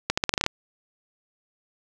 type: accelerating click train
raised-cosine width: 0.2 ms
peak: -4 dBFS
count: 9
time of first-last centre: 0.1-0.464 s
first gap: 75 ms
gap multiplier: 0.85
effects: none